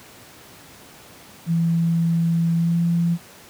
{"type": "tone with pitch glide", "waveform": "sine", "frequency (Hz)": [167, 170.02], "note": ["E3", "F3"], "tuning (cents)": [23, -46], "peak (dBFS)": -16, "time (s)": [1.46, 3.18], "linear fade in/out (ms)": 50, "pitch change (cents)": 31, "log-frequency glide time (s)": [2.55, 2.82], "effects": ["pink hiss -45 dBFS RMS until 3.49 s", "high-pass 100 Hz 12 dB/octave"]}